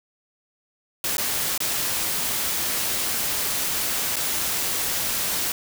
white noise with dropouts, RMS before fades -25 dBFS, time 1.04-5.52 s, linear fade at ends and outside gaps 2 ms, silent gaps 1.17-1.181 / 1.578-1.603 / 4.159-4.165 s, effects none

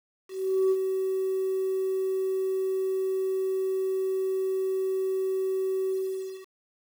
sine tone with ADSR envelope, 380 Hz, F#4, 46 cents sharp, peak -17 dBFS, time 0.28-6.48 s, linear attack 430 ms, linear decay 43 ms, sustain -7 dB, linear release 580 ms, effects tanh soft clip ceiling -18 dBFS + 8-bit

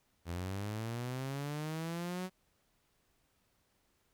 sawtooth linear sweep, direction up, 82.41 to 187.3 Hz, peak -33 dBFS, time 0.25-2.3 s, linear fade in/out 50 ms, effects pink hiss -75 dBFS RMS until 4.13 s

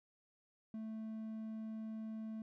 triangle tone, 220 Hz, A3, in tune, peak -40 dBFS, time 0.74-2.42 s, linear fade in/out 2 ms, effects none

